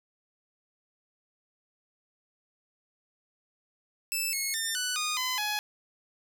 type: tone with pitch steps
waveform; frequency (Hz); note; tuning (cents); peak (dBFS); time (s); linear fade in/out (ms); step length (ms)
10% pulse; 2637 / 2179 / 1801.1 / 1488.5 / 1230.2 / 1016.7 / 840.3; E7 / C#7 / A6 / F#6 / D#6 / B5 / G#5; 0 / -30 / +40 / +10 / -20 / +50 / +20; -20; 4.12-5.59; 0; 210
effects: none